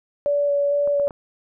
sine tone with vibrato, 573 Hz, D5, 43 cents flat, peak -17 dBFS, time 0.26-1.08 s, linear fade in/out 0 ms, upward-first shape square, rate 2.2 Hz, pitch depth 9 cents each way
clicks, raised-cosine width 1 ms, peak -24 dBFS, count 4, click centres 0.875 / 0.998 / 1.074 / 1.108 s
effects none

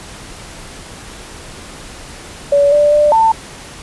sine tone with pitch steps, 570 / 588 / 594 / 894 Hz, C#5 / D5 / D5 / A5, +48 / +2 / +20 / +27 cents, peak -7 dBFS, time 2.52-3.32 s, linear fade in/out 5 ms, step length 200 ms, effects pink hiss -33 dBFS RMS until 3.82 s + resampled to 24000 Hz

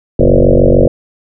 sine tone with frequency modulation, 246.9 Hz, B3, in tune, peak -4 dBFS, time 0.19-0.88 s, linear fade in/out 5 ms, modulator 46.7 Hz, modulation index 7.1, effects none

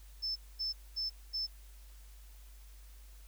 sine tone bursts, 5274 Hz, E8, in tune, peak -33 dBFS, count 4, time 0.22-1.47 s, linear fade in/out 20 ms, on 140 ms, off 230 ms, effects added 50 Hz sine -51 dBFS peak until 3.27 s + white hiss -63 dBFS RMS until 3.27 s

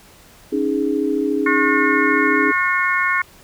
sine chord, C# suspended second, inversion none, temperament equal, 277.2 / 311.1 / 415.3 Hz, C#4 / D#4 / G#4, 0 / 0 / 0 cents, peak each -21 dBFS, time 0.52-2.52 s, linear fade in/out 10 ms
harmonic tone, 361.2 Hz, F#4, 42 cents flat, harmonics 3 / 4 / 5 / 6, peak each -21 / -21 / -21 / -21 dBFS, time 1.46-3.22 s, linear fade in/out 5 ms
effects pink hiss -47 dBFS RMS until 3.43 s

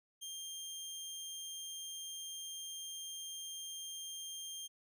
20% pulse tone, 3192 Hz, G7, 31 cents sharp, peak -38 dBFS, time 0.21-4.68 s, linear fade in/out 20 ms, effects none

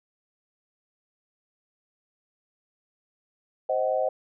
sine chord, C diminished, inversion none, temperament just, 523.3 / 627.9 / 753.5 Hz, C5 / Eb5 / Gb5, 0 / +16 / +31 cents, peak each -26 / -26 / -29 dBFS, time 3.69-4.09 s, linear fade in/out 5 ms, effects none

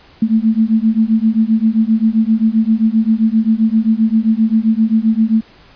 sine beating tone pair, 217.9 / 225.5 Hz, A3 / A3, -17 / +43 cents, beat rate 7.6 Hz, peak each -13 dBFS, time 0.22-5.41 s, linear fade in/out 5 ms, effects pink hiss -45 dBFS RMS until 5.75 s + resampled to 11025 Hz

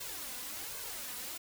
white noise with flanger, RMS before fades -42 dBFS, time 0-1.38 s, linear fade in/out 10 ms, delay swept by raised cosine 1.9 to 4.1 ms, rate 1.3 Hz, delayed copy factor +0.85, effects none

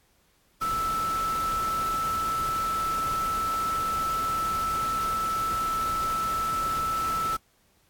sine tone in noise, 1318.5 Hz, E6, in tune, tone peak -25 dBFS, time 0.61-7.37 s, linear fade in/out 10 ms, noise pink, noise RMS -37 dBFS, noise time 0.61-7.37 s, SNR +9 dB, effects pink hiss -65 dBFS RMS until 7.89 s + AAC 64 kbps

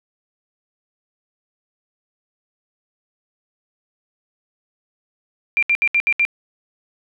sine tone bursts, 2375 Hz, D7, 19 cents sharp, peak -13 dBFS, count 6, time 5.57-6.251 s, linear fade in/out 0 ms, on 56 ms, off 69 ms, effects none

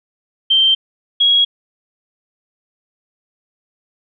sine tone pair in turn, 3136 / 3311 Hz, G7 / G#7, 0 / -6 cents, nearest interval minor second, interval 94 cents, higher second, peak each -9 dBFS, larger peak neither, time 0.5-0.75 / 1.2-1.45 s, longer neither, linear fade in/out 10 ms, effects none

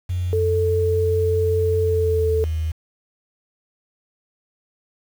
sine tone with pitch glide, 89.5 to 79.28 Hz, F2 to D#2, +43 to +33 cents, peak -20 dBFS, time 0.09-2.72 s, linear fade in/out 10 ms, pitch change -210 cents, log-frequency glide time 1.83-2.47 s
sine tone, 440 Hz, A4, in tune, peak -18 dBFS, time 0.33-2.44 s, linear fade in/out 0 ms
effects 7-bit

